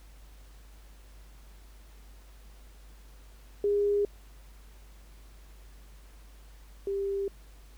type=tone pair in turn; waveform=sine; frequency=407.9 / 395.6 Hz; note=G#4 / G4; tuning=-31 / +16 cents; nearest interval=minor second; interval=53 cents; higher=first; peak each=-23 / -28 dBFS; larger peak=first; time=3.64-4.05 / 6.87-7.28 s; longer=neither; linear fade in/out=2 ms; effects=added 50 Hz sine -49 dBFS peak until 7.77 s + pink hiss -60 dBFS RMS until 7.77 s